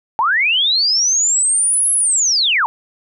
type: linear two-way sweep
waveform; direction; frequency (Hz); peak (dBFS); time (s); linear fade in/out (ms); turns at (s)
sine; up then down; 830.6 to 10930 to 830.6; -12; 0.19-2.66; 0; 1.92
effects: none